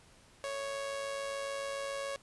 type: tone with amplitude modulation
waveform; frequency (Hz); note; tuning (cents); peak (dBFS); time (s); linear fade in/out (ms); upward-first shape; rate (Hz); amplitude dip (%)
sawtooth; 554.4; C#5; 0; -30; 0.44-2.16; 0; sine; 107; 45
effects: pink hiss -61 dBFS RMS until 2.22 s + resampled to 24000 Hz